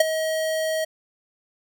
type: tone with ADSR envelope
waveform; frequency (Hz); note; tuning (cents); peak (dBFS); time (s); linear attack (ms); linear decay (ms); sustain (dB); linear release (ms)
square; 635; D#5; +35; -11; 0-0.85; 5; 19; -12; 11
effects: none